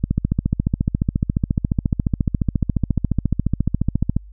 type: click train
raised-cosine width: 5 ms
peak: -5 dBFS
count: 60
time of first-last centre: 0.04-4.166 s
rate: 14.3 Hz
effects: added 50 Hz sine -38 dBFS peak until 4.32 s